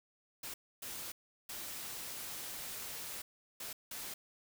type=noise bursts at uneven times; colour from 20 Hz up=white; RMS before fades=-44 dBFS; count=5; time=0.43-0.54 / 0.82-1.12 / 1.49-3.22 / 3.6-3.73 / 3.91-4.14 s; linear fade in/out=5 ms; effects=none